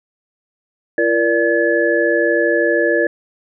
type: tone cluster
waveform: sine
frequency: 339.6 / 471.2 / 584 / 1713 Hz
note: F4 / A#4 / D5 / A6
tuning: -48 / +19 / -10 / -47 cents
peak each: -18 dBFS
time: 0.98-3.07 s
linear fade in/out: 2 ms
effects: none